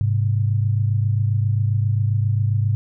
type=tone pair together; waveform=sine; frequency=103.83 / 131.31 Hz; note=G#2 / C3; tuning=0 / +7 cents; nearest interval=major third; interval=407 cents; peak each=-17 / -23 dBFS; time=0.01-2.75 s; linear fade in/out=0 ms; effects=none